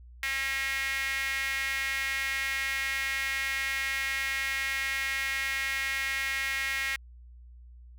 sawtooth tone with high-pass filter, 270.4 Hz, C#4, 43 cents flat, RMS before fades -31 dBFS, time 0.23-6.96 s, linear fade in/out 2 ms, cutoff 2000 Hz, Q 5.1, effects added 60 Hz sine -47 dBFS peak until 7.98 s

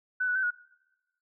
sine tone with pitch steps, 1500 / 1476 / 1536 / 1454 Hz, F#6 / F#6 / G6 / F#6, +23 / -5 / -36 / -31 cents, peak -25 dBFS, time 0.2-0.508 s, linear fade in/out 10 ms, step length 77 ms, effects noise-tail reverb RT60 1.0 s tail -23 dB re dry

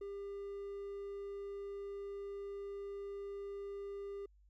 triangle tone, 400 Hz, G4, 35 cents sharp, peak -40 dBFS, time 0.01-4.26 s, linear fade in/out 5 ms, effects added 50 Hz sine -63 dBFS peak until 4.49 s

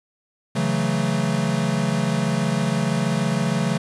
square chord, F# minor seventh, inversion second, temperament equal, 138.59 / 164.81 / 185 / 220 Hz, C#3 / E3 / F#3 / A3, 0 / 0 / 0 / 0 cents, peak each -26 dBFS, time 0.55-3.78 s, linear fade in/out 10 ms, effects resampled to 24000 Hz + 8-bit

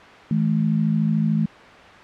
sine tone pair together, 161.54 / 215.1 Hz, E3 / A3, -35 / -39 cents, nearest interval perfect fourth, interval 496 cents, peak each -20 dBFS, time 0.31-1.46 s, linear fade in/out 2 ms, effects white hiss -42 dBFS RMS until 2.03 s + low-pass 2000 Hz 12 dB/octave

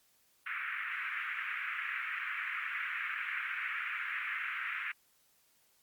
white band-pass noise, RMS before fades -38 dBFS, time 0.46-4.92 s, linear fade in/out 5 ms, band 1300 to 2400 Hz, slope 48 dB/octave, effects white hiss -70 dBFS RMS until 5.82 s + Opus 48 kbps

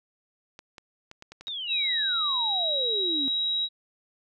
clicks, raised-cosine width 0.2 ms, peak -26 dBFS, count 7, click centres 0.591 / 0.782 / 1.114 / 1.224 / 1.32 / 1.41 / 1.481 s
sine exponential sweep, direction down, 3827 to 260 Hz, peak -31 dBFS, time 1.47-3.28 s, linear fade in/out 0 ms
sine tone, 3844 Hz, B7, 48 cents flat, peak -24 dBFS, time 1.67-3.69 s, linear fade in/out 50 ms
effects none

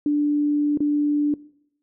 sine tone with dropouts, 293.7 Hz, D4, in tune, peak -17 dBFS, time 0.06-1.34 s, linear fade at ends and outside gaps 2 ms, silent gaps 0.774-0.804 s, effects noise-tail reverb RT60 0.7 s tail -21 dB re dry

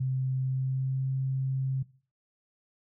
sine tone with pitch glide, 130.81 to 132.87 Hz, C3 to C3, 0 to +27 cents, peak -26 dBFS, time 0-1.83 s, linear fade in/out 10 ms, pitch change +27 cents, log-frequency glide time 0.41-1.1 s, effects noise-tail reverb RT60 0.4 s tail -19 dB re dry

